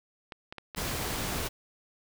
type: clicks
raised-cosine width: 0.3 ms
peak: -24 dBFS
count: 4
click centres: 0.322 / 0.525 / 0.583 / 0.748 s
type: noise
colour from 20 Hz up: pink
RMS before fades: -33 dBFS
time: 0.76-1.49 s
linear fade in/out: 20 ms
effects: none